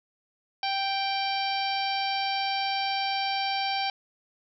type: harmonic tone with a mistuned harmonic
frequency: 784 Hz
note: G5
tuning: in tune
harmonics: 1 / 2 / 3 / 4 / 5 / 6 / 7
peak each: -28 / -39 / -34 / -35 / -38 / -35 / -40 dBFS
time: 0.63-3.9 s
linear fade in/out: 2 ms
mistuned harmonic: 6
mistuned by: -31 cents
effects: none